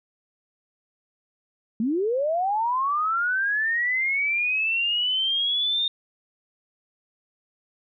sine linear sweep, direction up, 207.7 to 3669 Hz, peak -21 dBFS, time 1.8-5.88 s, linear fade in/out 2 ms, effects none

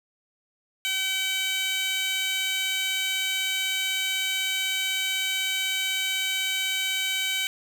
15% pulse tone with high-pass filter, 764 Hz, G5, 45 cents flat, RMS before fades -27 dBFS, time 0.85-7.47 s, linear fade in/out 0 ms, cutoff 2700 Hz, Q 1.6, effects none

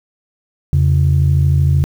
sine tone pair together, 84.86 / 137.9 Hz, F2 / C#3, -49 / -9 cents, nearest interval minor sixth, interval 840 cents, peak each -11 dBFS, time 0.73-1.84 s, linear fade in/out 0 ms, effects tanh soft clip ceiling -4 dBFS + 7-bit

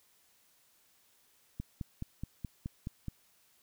click train, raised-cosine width 5 ms, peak -25 dBFS, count 8, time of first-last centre 1.6-3.083 s, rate 4.72 Hz, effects white hiss -68 dBFS RMS until 3.62 s

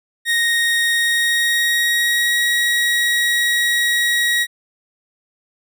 30% pulse tone with pitch glide, 1864.7 to 1902.8 Hz, A#6 to A#6, 0 to +35 cents, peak -12 dBFS, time 0.25-4.47 s, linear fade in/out 50 ms, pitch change +35 cents, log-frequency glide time 0.93-2.45 s, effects none

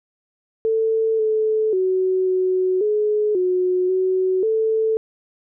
sine tone with pitch steps, 444.8 / 435.1 / 373.6 / 371.1 / 422.6 / 365.4 / 373.6 / 441.6 Hz, A4 / A4 / F#4 / F#4 / G#4 / F#4 / F#4 / A4, +19 / -19 / +17 / +5 / +30 / -22 / +17 / +6 cents, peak -16 dBFS, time 0.65-4.97 s, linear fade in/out 0 ms, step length 540 ms, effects none

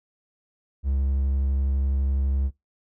triangle tone with vibrato, 68 Hz, C#2, 33 cents flat, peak -19 dBFS, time 0.83-2.51 s, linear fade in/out 50 ms, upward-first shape triangle, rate 12 Hz, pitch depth 15 cents each way, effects noise-tail reverb RT60 0.2 s tail -21 dB re dry

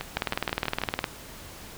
two click trains, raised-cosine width 0.3 ms, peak -9 / -14 dBFS, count 18 / 6, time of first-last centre 0.17-1.042 / 0.01-0.816 s, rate 19.5 / 6.2 Hz, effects pink hiss -44 dBFS RMS until 1.77 s

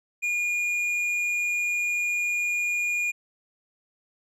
triangle tone with tanh clipping, 2431 Hz, D#7, 41 cents flat, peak -25 dBFS, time 0.22-3.12 s, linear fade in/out 20 ms, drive 11 dB, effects none

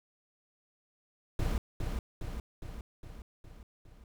brown noise with echo, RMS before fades -30 dBFS, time 1.39-1.58 s, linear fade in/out 2 ms, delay 410 ms, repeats 6, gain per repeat -4 dB, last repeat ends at 4.04 s, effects none

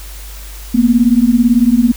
sine beating tone pair, 229.7 / 247.7 Hz, A#3 / B3, -25 / +5 cents, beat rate 18 Hz, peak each -10 dBFS, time 0.74-1.92 s, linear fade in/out 10 ms, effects added 50 Hz sine -28 dBFS peak until 1.96 s + white hiss -35 dBFS RMS until 1.96 s

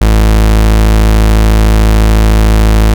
40% pulse tone, 53.8 Hz, A1, 38 cents flat, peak -3 dBFS, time 0.01-2.94 s, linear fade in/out 5 ms, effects none

